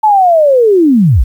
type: linear sweep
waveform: sine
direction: down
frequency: 880 to 40.63 Hz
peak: -4 dBFS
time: 0.03-1.24 s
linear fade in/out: 10 ms
effects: 7-bit